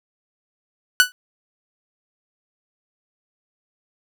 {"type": "tone with exponential decay", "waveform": "sawtooth", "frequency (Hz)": 1486, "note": "F#6", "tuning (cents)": 7, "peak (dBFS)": -3, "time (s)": [1, 1.12], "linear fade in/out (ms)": 0, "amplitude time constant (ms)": 24, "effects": []}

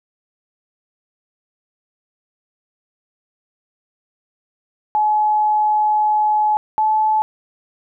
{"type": "tone pair in turn", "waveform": "sine", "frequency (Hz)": [850, 863.9], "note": ["G#5", "A5"], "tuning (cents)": [40, -32], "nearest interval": "unison", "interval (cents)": 28, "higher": "second", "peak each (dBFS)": -13, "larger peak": "neither", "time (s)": [[4.95, 6.57], [6.78, 7.22]], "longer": "first", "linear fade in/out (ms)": 0, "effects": []}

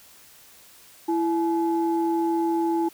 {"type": "tone pair together", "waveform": "sine", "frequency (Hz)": [333.3, 853], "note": ["E4", "G#5"], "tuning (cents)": [19, 46], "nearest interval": "octave + major third", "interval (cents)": 1627, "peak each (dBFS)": [-21, -26], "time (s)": [1.08, 2.89], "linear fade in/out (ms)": 10, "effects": ["tanh soft clip ceiling -13 dBFS", "white hiss -51 dBFS RMS until 2.93 s"]}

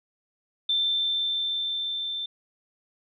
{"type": "tone with level ramp", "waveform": "sine", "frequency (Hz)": 3557, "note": "A7", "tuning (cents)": 18, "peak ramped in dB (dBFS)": [-21, -29], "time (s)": [0.69, 2.26], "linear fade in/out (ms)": 5, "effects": []}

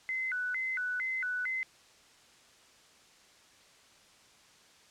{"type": "tone with vibrato", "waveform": "sine", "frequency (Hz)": 1747, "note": "A6", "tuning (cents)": -13, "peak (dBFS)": -31, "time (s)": [0.09, 1.63], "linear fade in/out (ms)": 0, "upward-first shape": "square", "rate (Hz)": 2.2, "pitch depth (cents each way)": 280, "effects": ["white hiss -60 dBFS RMS until 4.9 s", "low-pass 7000 Hz 12 dB/octave"]}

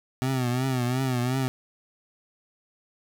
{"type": "tone with vibrato", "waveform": "25% pulse", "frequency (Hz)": 127.3, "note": "C3", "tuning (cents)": -47, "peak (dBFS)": -20, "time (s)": [0.22, 1.48], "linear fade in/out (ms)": 0, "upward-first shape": "triangle", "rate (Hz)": 2.8, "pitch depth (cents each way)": 100, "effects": []}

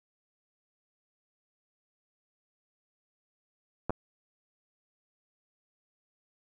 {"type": "clicks", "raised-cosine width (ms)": 1, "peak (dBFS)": [-16, -17], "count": 2, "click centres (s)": [3.896, 3.905], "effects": []}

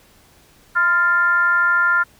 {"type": "tone with frequency modulation", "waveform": "sine", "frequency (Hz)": 1396.9, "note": "F6", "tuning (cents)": 0, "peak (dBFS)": -13, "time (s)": [0.75, 2.04], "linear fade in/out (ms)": 20, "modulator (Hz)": 371, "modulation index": 0.59, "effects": ["pink hiss -52 dBFS RMS until 2.19 s"]}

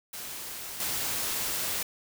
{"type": "noise with level steps", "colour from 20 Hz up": "white", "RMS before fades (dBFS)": [-39, -31], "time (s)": [0.13, 1.83], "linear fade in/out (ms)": 5, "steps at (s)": 0.8, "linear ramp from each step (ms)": 2, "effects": []}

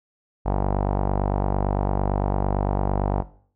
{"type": "tone with low-pass filter", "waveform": "sawtooth", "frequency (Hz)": 48.88, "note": "G1", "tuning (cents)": -4, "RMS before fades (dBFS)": -22, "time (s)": [0.45, 3.23], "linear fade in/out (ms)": 20, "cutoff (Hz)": 820, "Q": 3.1, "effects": ["noise-tail reverb RT60 0.5 s tail -17 dB re dry"]}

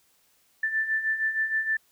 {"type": "beating tone pair", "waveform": "sine", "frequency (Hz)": [1762, 1768.4], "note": ["A6", "A6"], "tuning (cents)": [2, 8], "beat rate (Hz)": 6.4, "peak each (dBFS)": [-31, -25], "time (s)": [0.63, 1.77], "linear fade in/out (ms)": 5, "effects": ["white hiss -65 dBFS RMS until 1.91 s"]}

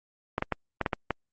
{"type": "clicks", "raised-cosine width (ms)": 0.5, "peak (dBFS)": -11, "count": 7, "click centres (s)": [0.381, 0.424, 0.523, 0.813, 0.862, 0.932, 1.107], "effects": ["Opus 32 kbps"]}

